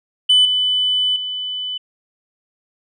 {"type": "tone with level steps", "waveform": "sine", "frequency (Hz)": 3000, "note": "F#7", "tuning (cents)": 23, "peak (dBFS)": [-7, -14, -22], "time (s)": [0.29, 1.78], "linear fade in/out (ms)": 10, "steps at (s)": [0.45, 1.16], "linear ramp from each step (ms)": 2, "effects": ["tanh soft clip ceiling -7 dBFS"]}